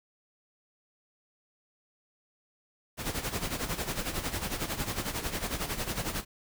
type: noise with tremolo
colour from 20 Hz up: pink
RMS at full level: -31 dBFS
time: 2.97-6.25 s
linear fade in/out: 50 ms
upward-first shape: sine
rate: 11 Hz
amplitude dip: 70%
effects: none